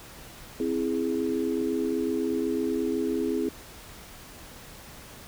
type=chord; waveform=sine; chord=C augmented; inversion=none; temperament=equal; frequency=261.6 / 329.6 / 415.3 Hz; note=C4 / E4 / G#4; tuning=0 / 0 / 0 cents; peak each=-29 dBFS; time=0.6-3.49 s; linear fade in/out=2 ms; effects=pink hiss -46 dBFS RMS until 5.27 s